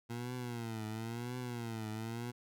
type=tone with vibrato; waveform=20% pulse; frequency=116.54 Hz; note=A#2; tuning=in tune; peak=-34 dBFS; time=0.09-2.32 s; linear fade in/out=20 ms; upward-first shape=triangle; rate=0.97 Hz; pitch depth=140 cents each way; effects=none